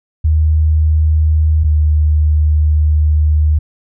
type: tone pair in turn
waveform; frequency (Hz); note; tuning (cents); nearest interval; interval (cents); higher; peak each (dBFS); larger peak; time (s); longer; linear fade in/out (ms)
sine; 77.78 / 76.22; D#2 / D#2; 0 / -35; unison; 35; first; -8; neither; 0.24-1.64 / 1.64-3.59; second; 10
effects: none